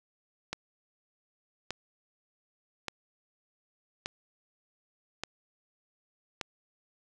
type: click train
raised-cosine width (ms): 0.2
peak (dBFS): -16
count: 6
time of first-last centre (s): 0.53-6.412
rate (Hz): 0.85
effects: none